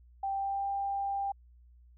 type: tone with pitch glide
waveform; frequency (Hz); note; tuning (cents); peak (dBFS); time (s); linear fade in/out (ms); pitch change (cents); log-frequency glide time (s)
sine; 784 to 793.6; G5 to G5; 0 to +21; -30; 0.23-1.32; 5; +21; 0.33-0.67
effects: added 60 Hz sine -55 dBFS peak until 1.97 s